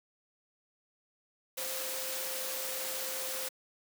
sine tone in noise, 523.3 Hz, C5, in tune, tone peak -43 dBFS, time 1.57-3.49 s, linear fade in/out 10 ms, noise white, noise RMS -37 dBFS, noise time 1.57-3.49 s, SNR -9 dB, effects high-pass 300 Hz 12 dB/octave

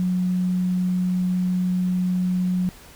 sine tone, 182 Hz, F#3, 28 cents flat, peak -19 dBFS, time 0-2.69 s, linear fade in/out 0 ms, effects pink hiss -46 dBFS RMS until 2.95 s

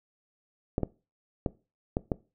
clicks, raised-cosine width 2 ms, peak -13 dBFS, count 5, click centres 0.781 / 0.833 / 1.462 / 1.969 / 2.118 s, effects noise-tail reverb RT60 0.3 s tail -20 dB re dry

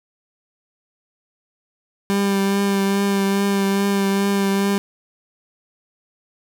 30% pulse tone with vibrato, 197.9 Hz, G3, 17 cents sharp, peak -14 dBFS, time 2.1-4.78 s, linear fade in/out 0 ms, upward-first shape triangle, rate 2.4 Hz, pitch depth 21 cents each way, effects none

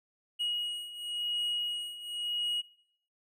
triangle beating tone pair, 2894 / 2894.94 Hz, F#7 / F#7, -39 / -38 cents, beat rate 0.94 Hz, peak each -36 / -32 dBFS, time 0.39-2.62 s, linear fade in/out 20 ms, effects noise-tail reverb RT60 0.6 s tail -17 dB re dry

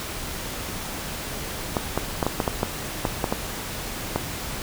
clicks, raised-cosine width 1 ms, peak -7 dBFS, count 11, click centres 1.768 / 1.976 / 2.228 / 2.266 / 2.402 / 2.478 / 2.631 / 3.052 / 3.242 / 3.325 / 4.16 s, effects pink hiss -32 dBFS RMS until 4.62 s

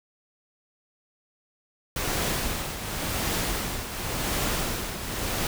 pink noise with tremolo, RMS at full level -26 dBFS, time 1.96-5.47 s, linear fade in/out 2 ms, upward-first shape triangle, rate 0.91 Hz, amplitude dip 65%, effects none

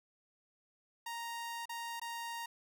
sawtooth tone with dropouts, 932.3 Hz, A#5, in tune, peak -36 dBFS, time 1.06-2.46 s, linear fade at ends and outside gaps 5 ms, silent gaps 1.656-1.693 / 1.998-2.015 s, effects none

